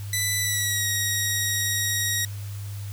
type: tone with pitch glide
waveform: 10% pulse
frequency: 1988 to 1891.7 Hz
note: B6 to A#6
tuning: +11 to +25 cents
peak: -14 dBFS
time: 0.13-2.25 s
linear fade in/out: 2 ms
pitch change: -86 cents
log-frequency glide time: 0.38-0.86 s
effects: added 101 Hz sine -31 dBFS peak until 2.92 s + white hiss -46 dBFS RMS until 2.92 s